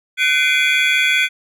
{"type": "tone cluster", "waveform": "triangle", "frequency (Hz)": [1511, 2073, 2307, 2452, 3376], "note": ["F#6", "C7", "D7", "D#7", "G#7"], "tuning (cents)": [36, -17, -31, -26, 28], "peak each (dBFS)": -18, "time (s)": [0.17, 1.29], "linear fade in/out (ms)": 50, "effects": []}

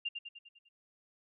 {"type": "tone with echo", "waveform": "sine", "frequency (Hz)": 2794, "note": "F7", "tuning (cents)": 0, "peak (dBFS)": -32, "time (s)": [0.05, 0.09], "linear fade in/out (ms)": 10, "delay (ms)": 100, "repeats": 6, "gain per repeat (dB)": -5, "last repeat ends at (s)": 0.69, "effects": []}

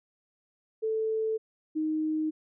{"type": "tone pair in turn", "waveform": "sine", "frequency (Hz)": [440.4, 311.4], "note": ["A4", "D#4"], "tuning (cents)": [2, 2], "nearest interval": "tritone", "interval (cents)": 600, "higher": "first", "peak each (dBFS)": -26, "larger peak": "neither", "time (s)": [[0.82, 1.38], [1.75, 2.31]], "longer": "neither", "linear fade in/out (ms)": 20, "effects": []}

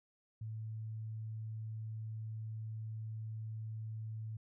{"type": "tone", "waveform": "sine", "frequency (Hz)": 110, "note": "A2", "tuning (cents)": 0, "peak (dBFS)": -40, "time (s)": [0.41, 4.37], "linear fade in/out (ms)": 5, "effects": []}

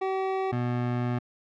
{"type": "tone pair in turn", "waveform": "25% pulse", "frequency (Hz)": [381.6, 122.23], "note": ["G4", "B2"], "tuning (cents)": [-47, -17], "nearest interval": "octave + minor sixth", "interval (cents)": 1970, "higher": "first", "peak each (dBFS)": -22, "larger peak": "neither", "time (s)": [[0.01, 0.52], [0.52, 1.19]], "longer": "second", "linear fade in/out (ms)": 10, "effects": ["low-pass 2000 Hz 12 dB/octave"]}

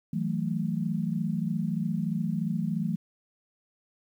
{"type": "tone cluster", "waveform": "sine", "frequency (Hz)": [162.9, 186, 220.1], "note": ["E3", "F#3", "A3"], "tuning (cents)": [-20, 9, 1], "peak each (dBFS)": [-30, -31, -31], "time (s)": [0.13, 2.96], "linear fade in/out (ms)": 5, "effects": ["10-bit"]}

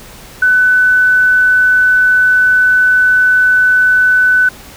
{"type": "tone", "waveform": "sine", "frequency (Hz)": 1500, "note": "F#6", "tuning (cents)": 23, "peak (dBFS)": -6, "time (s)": [0.42, 4.49], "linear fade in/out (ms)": 5, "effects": ["pink hiss -35 dBFS RMS until 4.76 s"]}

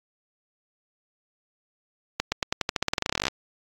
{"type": "accelerating click train", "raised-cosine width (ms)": 0.2, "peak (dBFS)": -6, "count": 23, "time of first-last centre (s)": [2.2, 3.282], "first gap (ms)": 120, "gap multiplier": 0.9, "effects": ["AAC 48 kbps"]}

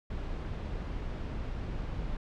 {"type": "noise", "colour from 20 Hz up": "brown", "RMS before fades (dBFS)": -36, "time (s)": [0.1, 2.17], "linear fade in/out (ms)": 5, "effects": ["low-pass 4000 Hz 12 dB/octave"]}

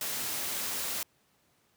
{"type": "noise", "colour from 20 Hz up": "white", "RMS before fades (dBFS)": -34, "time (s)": [0.01, 1.03], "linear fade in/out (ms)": 2, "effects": ["pink hiss -69 dBFS RMS until 1.76 s", "high-pass 100 Hz 12 dB/octave"]}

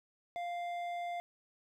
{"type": "tone with hard clipping", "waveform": "sine", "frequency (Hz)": 698, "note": "F5", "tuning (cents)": -1, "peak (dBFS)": -38, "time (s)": [0.36, 1.2], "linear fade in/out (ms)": 0, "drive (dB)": 8, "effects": []}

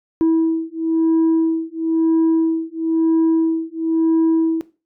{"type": "beating tone pair", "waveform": "sine", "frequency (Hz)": [324.8, 325.8], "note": ["E4", "E4"], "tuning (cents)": [-26, -20], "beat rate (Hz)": 1, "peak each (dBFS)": -15, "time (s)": [0.21, 4.61], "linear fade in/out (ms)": 0, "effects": ["noise-tail reverb RT60 0.3 s tail -17 dB re dry", "tanh soft clip ceiling -11 dBFS"]}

